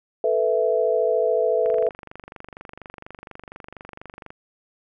sine chord, A suspended second, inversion none, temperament equal, 440 / 493.9 / 659.3 Hz, A4 / B4 / E5, 0 / 0 / 0 cents, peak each -22 dBFS, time 0.24-1.89 s, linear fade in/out 2 ms
click train, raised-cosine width 0.5 ms, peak -23 dBFS, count 65, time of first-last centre 1.66-4.305 s, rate 24.2 Hz
effects none

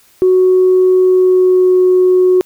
sine tone with pitch glide, 370 to 367 Hz, F#4 to F#4, 0 to -14 cents, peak -5 dBFS, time 0.22-2.41 s, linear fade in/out 0 ms, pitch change -14 cents, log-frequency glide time 1.02-1.8 s, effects tanh soft clip ceiling -2 dBFS + white hiss -49 dBFS RMS until 2.45 s

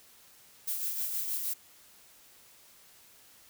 violet noise with tremolo, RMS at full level -32 dBFS, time 0.67-1.54 s, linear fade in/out 10 ms, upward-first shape sine, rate 6.4 Hz, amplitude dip 40%, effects white hiss -58 dBFS RMS until 3.49 s

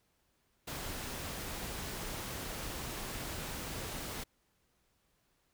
pink noise, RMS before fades -41 dBFS, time 0.67-4.24 s, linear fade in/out 10 ms, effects pink hiss -75 dBFS RMS until 5.53 s

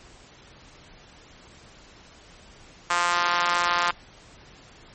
sawtooth tone with high-pass filter, 174.61 Hz, F3, in tune, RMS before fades -23 dBFS, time 2.9-3.91 s, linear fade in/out 5 ms, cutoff 1100 Hz, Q 2.3, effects pink hiss -50 dBFS RMS until 4.94 s + MP3 32 kbps

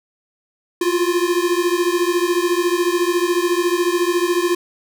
square beating tone pair, 344.9 / 358.9 Hz, F4 / F4, -22 / +47 cents, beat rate 14 Hz, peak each -19 / -20 dBFS, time 0.81-4.55 s, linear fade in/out 5 ms, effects none

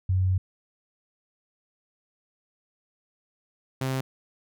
sine / sawtooth tone pair in turn, 93.1 / 131.91 Hz, F#2 / C3, +11 / +14 cents, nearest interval tritone, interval 603 cents, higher second, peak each -20 / -22 dBFS, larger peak first, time 0.09-0.38 / 3.81-4.01 s, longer first, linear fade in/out 5 ms, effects none

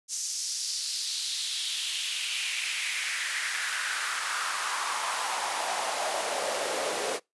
pink noise with high-pass filter sweep, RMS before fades -31 dBFS, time 0.08-7.2 s, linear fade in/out 50 ms, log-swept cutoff 6200 to 450 Hz, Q 2.8, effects noise-tail reverb RT60 0.2 s tail -25 dB re dry + resampled to 24000 Hz

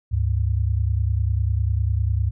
sine tone pair together, 72.4 / 102.39 Hz, D2 / G#2, -24 / -24 cents, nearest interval tritone, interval 600 cents, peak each -21 dBFS, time 0.11-2.31 s, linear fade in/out 20 ms, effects none

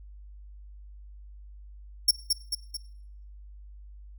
sawtooth tone with echo, 5470 Hz, F8, 37 cents flat, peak -14 dBFS, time 2.08-2.11 s, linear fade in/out 5 ms, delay 220 ms, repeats 3, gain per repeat -5 dB, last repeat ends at 2.77 s, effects noise-tail reverb RT60 0.7 s tail -20 dB re dry + added 50 Hz sine -44 dBFS peak until 4.18 s

